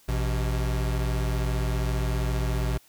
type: tone pair together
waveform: square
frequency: 56.3 / 126.4 Hz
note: A1 / B2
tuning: +40 / +41 cents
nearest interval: octave + major second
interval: 1401 cents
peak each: -26 / -30 dBFS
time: 0.08-2.78 s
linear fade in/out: 10 ms
effects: white hiss -58 dBFS RMS until 2.88 s